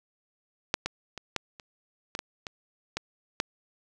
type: clicks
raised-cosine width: 0.2 ms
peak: -6 / -12 / -21 / -10 / -27 / -15 / -16 / -19 / -13 / -8 dBFS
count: 10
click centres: 0.741 / 0.86 / 1.177 / 1.363 / 1.598 / 2.151 / 2.191 / 2.468 / 2.97 / 3.401 s
effects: none